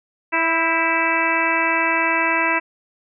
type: harmonic tone with a mistuned harmonic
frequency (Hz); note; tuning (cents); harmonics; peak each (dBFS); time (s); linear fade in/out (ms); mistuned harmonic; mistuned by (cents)
329.6; E4; 0; 1 / 2 / 3 / 4 / 5 / 6 / 7 / 8; -27 / -27 / -22 / -28 / -25 / -23 / -25 / -24; 0.32-2.6; 20; 5; -46
effects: none